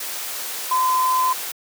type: tone in noise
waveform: sine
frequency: 1023 Hz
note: C6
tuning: 39 cents flat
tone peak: -16 dBFS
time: 0.71-1.33 s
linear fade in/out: 5 ms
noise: white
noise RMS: -29 dBFS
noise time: 0-1.52 s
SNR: +10 dB
effects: high-pass 400 Hz 12 dB/octave